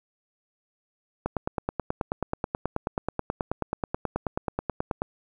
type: click train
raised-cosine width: 1 ms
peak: -12 dBFS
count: 36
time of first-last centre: 1.26-5.019 s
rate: 9.31 Hz
effects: 9-bit